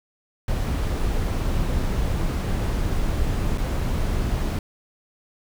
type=noise with dropouts; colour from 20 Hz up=brown; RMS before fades=-23 dBFS; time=0.48-4.59 s; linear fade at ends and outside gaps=2 ms; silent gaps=3.576-3.58 s; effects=none